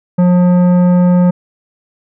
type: tone with tanh clipping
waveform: sine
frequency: 178.6 Hz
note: F3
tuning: 39 cents sharp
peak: -8 dBFS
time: 0.18-1.31 s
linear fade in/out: 10 ms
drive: 12 dB
effects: none